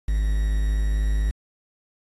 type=tone with quantisation; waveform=triangle; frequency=51.91 Hz; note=G#1; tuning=in tune; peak=-17 dBFS; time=0.08-1.31 s; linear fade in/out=5 ms; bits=7; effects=AAC 32 kbps